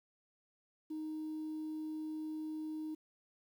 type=tone; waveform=sine; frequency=311.1 Hz; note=D#4; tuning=in tune; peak=-37 dBFS; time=0.9-2.95 s; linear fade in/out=10 ms; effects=tanh soft clip ceiling -36 dBFS + 11-bit